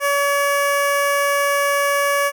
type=tone with notch filter; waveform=15% pulse; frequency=567 Hz; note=C#5; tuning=39 cents sharp; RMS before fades=-18 dBFS; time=0-2.32 s; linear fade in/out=50 ms; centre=4200 Hz; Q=1.4; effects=none